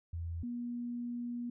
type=tone pair in turn; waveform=sine; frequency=84 / 240.3 Hz; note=E2 / B3; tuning=+33 / -47 cents; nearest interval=octave + tritone; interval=1820 cents; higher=second; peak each=-36 / -36 dBFS; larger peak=neither; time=0.13-0.43 / 0.43-1.5 s; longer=second; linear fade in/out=5 ms; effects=none